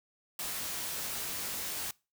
white noise with comb filter, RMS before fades -37 dBFS, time 0.39-1.91 s, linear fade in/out 2 ms, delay 20 ms, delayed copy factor +0.5, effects noise-tail reverb RT60 0.3 s tail -24 dB re dry

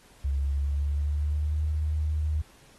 sine tone with pitch glide, 69 to 76.56 Hz, C#2 to D#2, -7 to -27 cents, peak -24 dBFS, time 0.24-2.42 s, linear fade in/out 10 ms, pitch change +180 cents, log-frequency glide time 0.38-1.65 s, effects pink hiss -57 dBFS RMS until 2.78 s + AAC 32 kbps

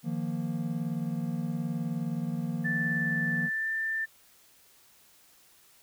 triangle chord, Eb suspended second, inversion none, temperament equal, 155.56 / 174.61 / 233.1 Hz, Eb3 / F3 / Bb3, 0 / 0 / 0 cents, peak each -32 dBFS, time 0.03-3.5 s, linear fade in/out 50 ms
sine tone with pitch glide, 1761 to 1782.5 Hz, A6 to A6, +1 to +22 cents, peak -28 dBFS, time 2.64-4.06 s, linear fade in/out 20 ms, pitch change +21 cents, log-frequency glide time 3.45-3.7 s
effects white hiss -60 dBFS RMS until 5.82 s

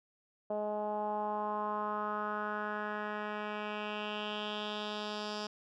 10% pulse tone with low-pass filter sweep, 210.2 Hz, G#3, 21 cents sharp, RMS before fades -37 dBFS, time 0.5-5.47 s, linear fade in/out 5 ms, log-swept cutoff 660 to 4900 Hz, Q 3.6, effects none

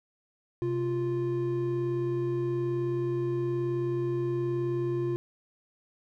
triangle tone pair together, 129.37 / 349.2 Hz, C3 / F4, -19 / 0 cents, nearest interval octave + perfect fourth, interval 1719 cents, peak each -30 / -26 dBFS, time 0.62-5.16 s, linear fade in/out 0 ms, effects none

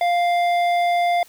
sine tone with hard clipping, 698.5 Hz, F5, in tune, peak -18 dBFS, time 0.01-1.23 s, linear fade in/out 2 ms, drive 10 dB, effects white hiss -50 dBFS RMS until 1.28 s

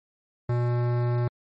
sine tone with hard clipping, 120.9 Hz, B2, 36 cents flat, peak -24 dBFS, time 0.49-1.28 s, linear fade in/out 5 ms, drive 18 dB, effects MP3 32 kbps

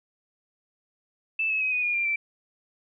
sine tone with pitch steps, 2637 / 2584 / 2533 / 2482 / 2432 / 2383 / 2336 Hz, E7 / E7 / D#7 / D#7 / D#7 / D7 / D7, 0 / -35 / +30 / -5 / -40 / +25 / -10 cents, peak -23 dBFS, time 1.39-2.16 s, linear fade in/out 5 ms, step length 110 ms, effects none

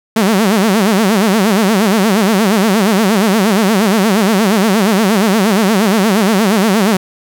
sawtooth tone with vibrato, 206 Hz, G#3, 14 cents flat, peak -5 dBFS, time 0.16-6.97 s, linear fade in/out 5 ms, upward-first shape sine, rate 8.5 Hz, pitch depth 190 cents each way, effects 7-bit

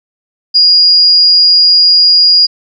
sine tone, 4863 Hz, D#8, 40 cents flat, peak -3 dBFS, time 0.54-2.47 s, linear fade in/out 20 ms, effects none

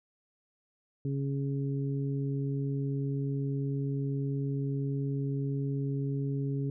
harmonic tone, 138.59 Hz, C#3, in tune, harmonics 1 / 2 / 3, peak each -30 / -36 / -40 dBFS, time 1.05-6.7 s, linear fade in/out 2 ms, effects none

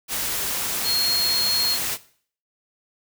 sine tone in noise, 4271 Hz, C8, 35 cents sharp, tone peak -21 dBFS, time 0.83-1.78 s, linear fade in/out 50 ms, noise white, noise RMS -26 dBFS, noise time 0.08-1.98 s, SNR +2 dB, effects noise-tail reverb RT60 0.5 s tail -17 dB re dry

